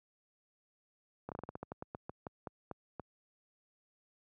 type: slowing click train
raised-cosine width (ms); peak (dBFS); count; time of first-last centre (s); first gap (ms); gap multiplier
1; -27; 16; 1.29-2.997; 28; 1.18
effects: high-pass 80 Hz 12 dB/octave